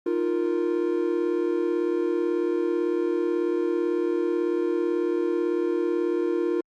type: chord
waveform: triangle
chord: Eb suspended second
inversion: none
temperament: equal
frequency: 311.1 / 349.2 / 466.2 Hz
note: Eb4 / F4 / Bb4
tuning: 0 / 0 / 0 cents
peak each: -27 / -22 / -27 dBFS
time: 0.06-6.61 s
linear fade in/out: 5 ms
effects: Opus 32 kbps